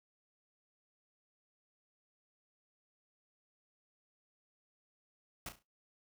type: noise with echo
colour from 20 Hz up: pink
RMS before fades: -43 dBFS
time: 5.46-5.49 s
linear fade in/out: 2 ms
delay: 34 ms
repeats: 4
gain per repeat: -9 dB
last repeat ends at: 5.626 s
effects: noise-tail reverb RT60 0.2 s tail -17 dB re dry